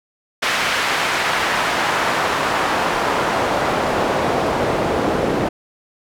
pink noise with band-pass filter sweep, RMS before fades -19 dBFS, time 0.42-5.49 s, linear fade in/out 10 ms, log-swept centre 1900 to 430 Hz, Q 0.88, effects none

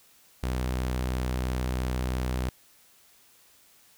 sawtooth tone, 63 Hz, B1, 35 cents sharp, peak -23 dBFS, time 0.43-2.49 s, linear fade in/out 0 ms, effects white hiss -59 dBFS RMS until 3.97 s

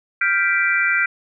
sine chord, G dominant seventh, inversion third, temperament equal, 1396.9 / 1568 / 1975.5 / 2349 Hz, F6 / G6 / B6 / D7, 0 / 0 / 0 / 0 cents, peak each -21 dBFS, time 0.21-1.06 s, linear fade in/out 5 ms, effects none

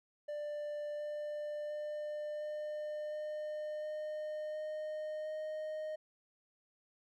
triangle tone with pitch steps, 592 / 595.8 / 599.6 / 603.4 / 607.2 / 611.1 / 615 / 618.9 Hz, D5 / D5 / D5 / D5 / D#5 / D#5 / D#5 / D#5, +14 / +25 / +36 / +47 / -42 / -31 / -20 / -9 cents, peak -36 dBFS, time 0.28-5.96 s, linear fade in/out 10 ms, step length 710 ms, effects none

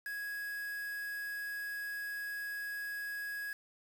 triangle tone with quantisation, 1661.2 Hz, G#6, in tune, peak -36 dBFS, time 0.06-3.53 s, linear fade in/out 2 ms, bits 8, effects none

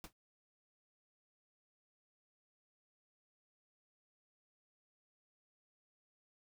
pink noise with exponential decay, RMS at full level -45 dBFS, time 0.04-0.13 s, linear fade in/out 1 ms, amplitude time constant 18 ms, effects none

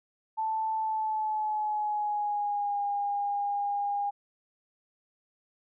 sine tone with pitch glide, 880 to 811.6 Hz, A5 to G#5, 0 to -40 cents, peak -27 dBFS, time 0.37-4.11 s, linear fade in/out 20 ms, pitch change -140 cents, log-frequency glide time 0.75-2.81 s, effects none

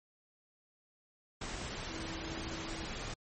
sine tone in noise, 326.3 Hz, E4, 18 cents flat, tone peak -45 dBFS, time 1.89-2.85 s, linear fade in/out 5 ms, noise pink, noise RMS -41 dBFS, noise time 1.41-3.14 s, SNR -7 dB, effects MP3 32 kbps

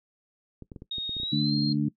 clicks, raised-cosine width 3 ms, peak -28 dBFS, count 9, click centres 0.623 / 0.718 / 0.762 / 0.821 / 0.983 / 1.094 / 1.167 / 1.2 / 1.233 s
sine tone with pitch glide, 3729 to 4210 Hz, A#7 to C8, 0 to +10 cents, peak -29 dBFS, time 0.91-1.73 s, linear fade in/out 5 ms, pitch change +210 cents, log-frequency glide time 1.18-1.55 s
harmonic tone, 73.1 Hz, D2, 7 cents flat, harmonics 2 / 3 / 4, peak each -27 / -27 / -27 dBFS, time 1.32-1.89 s, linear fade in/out 10 ms
effects noise-tail reverb RT60 0.1 s tail -19 dB re dry

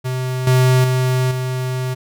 square tone with level steps, 128.3 Hz, C3, 34 cents flat, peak -20 / -11 / -15 / -20 dBFS, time 0.04-1.95 s, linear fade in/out 20 ms, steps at 0.47 / 0.84 / 1.31 s, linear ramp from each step 2 ms, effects none

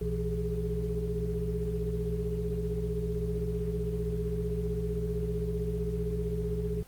sine tone cluster, 61.6 / 120.6 / 167.5 / 406.5 / 422 Hz, B1 / B2 / E3 / G#4 / G#4, -4 / -41 / +28 / -37 / +28 cents, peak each -33 / -38 / -34 / -40 / -34 dBFS, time 0.01-6.83 s, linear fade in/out 5 ms, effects pink hiss -55 dBFS RMS until 6.87 s + Opus 24 kbps

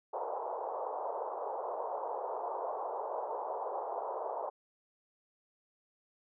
white band-pass noise, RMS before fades -38 dBFS, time 0.13-4.5 s, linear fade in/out 10 ms, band 430 to 990 Hz, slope 48 dB/octave, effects none

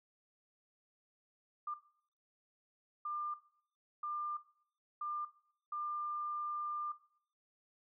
sine tone bursts at uneven times, 1197 Hz, D6, 33 cents sharp, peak -37 dBFS, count 5, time 1.67-1.74 / 3.05-3.34 / 4.03-4.37 / 5.01-5.25 / 5.72-6.92 s, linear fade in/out 5 ms, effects noise-tail reverb RT60 0.6 s tail -17 dB re dry

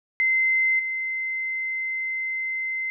sine tone with level steps, 2069 Hz, C7, 20 cents flat, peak -18 / -25 dBFS, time 0.2-2.9 s, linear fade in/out 0 ms, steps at 0.79 s, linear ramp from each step 5 ms, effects none

